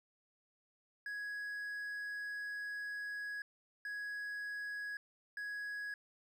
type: tone bursts at uneven times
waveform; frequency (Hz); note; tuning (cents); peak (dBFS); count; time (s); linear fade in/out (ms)
triangle; 1667; G#6; +6; -38; 3; 1.06-3.42 / 3.85-4.97 / 5.37-5.94; 2
effects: 13-bit